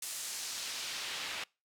pink noise with band-pass filter sweep, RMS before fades -40 dBFS, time 0.02-1.44 s, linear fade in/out 5 ms, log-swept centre 8800 to 2600 Hz, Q 0.96, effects noise-tail reverb RT60 0.3 s tail -26 dB re dry

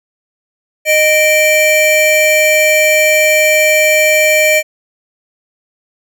square tone pair together, 617 / 2342 Hz, D#5 / D7, -15 / -5 cents, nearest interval octave + major seventh, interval 2310 cents, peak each -11 dBFS, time 0.85-4.63 s, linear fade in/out 50 ms, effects none

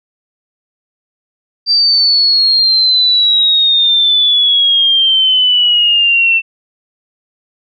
sine exponential sweep, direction down, 4699 to 2678 Hz, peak -7 dBFS, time 1.66-6.42 s, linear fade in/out 50 ms, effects none

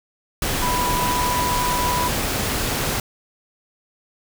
sine tone in noise, 986 Hz, B5, 3 cents flat, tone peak -21 dBFS, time 0.62-2.08 s, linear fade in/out 2 ms, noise pink, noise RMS -23 dBFS, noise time 0.42-3 s, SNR -1 dB, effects none

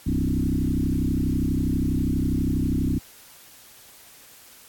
sine tone with frequency modulation, 168.2 Hz, E3, 35 cents sharp, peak -20 dBFS, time 0.06-2.99 s, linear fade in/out 10 ms, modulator 32.3 Hz, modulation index 4.2, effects white hiss -49 dBFS RMS until 4.68 s + AAC 64 kbps

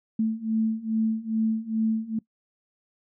sine beating tone pair, 220 / 222.4 Hz, A3 / A3, 0 / +19 cents, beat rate 2.4 Hz, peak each -27 / -25 dBFS, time 0.19-2.19 s, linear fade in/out 5 ms, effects noise-tail reverb RT60 0.1 s tail -21 dB re dry

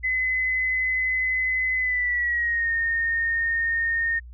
sine tone with pitch glide, 2028 to 1838.3 Hz, B6 to A#6, +45 to -25 cents, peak -21 dBFS, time 0.03-4.2 s, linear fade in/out 20 ms, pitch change -170 cents, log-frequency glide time 1.78-2.71 s, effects added 60 Hz sine -39 dBFS peak until 4.33 s

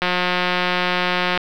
click train, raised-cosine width 0.3 ms, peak -3 dBFS, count 245, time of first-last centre 0.02-1.376 s, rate 180 Hz, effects low-pass 5000 Hz 12 dB/octave + 7-bit

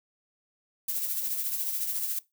violet noise with tremolo, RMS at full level -29 dBFS, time 0.88-2.19 s, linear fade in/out 5 ms, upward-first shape sine, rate 14 Hz, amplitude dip 45%, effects noise-tail reverb RT60 0.2 s tail -20 dB re dry

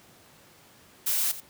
blue noise with echo, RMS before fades -26 dBFS, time 1.06-1.32 s, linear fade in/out 10 ms, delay 86 ms, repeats 1, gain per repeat -14 dB, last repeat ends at 1.406 s, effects pink hiss -55 dBFS RMS until 1.49 s + high-pass 100 Hz 12 dB/octave

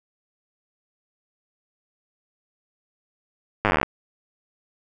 slowing click train, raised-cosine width 0.5 ms, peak -4 dBFS, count 16, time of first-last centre 3.65-3.83 s, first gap 9 ms, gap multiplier 1.04, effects none

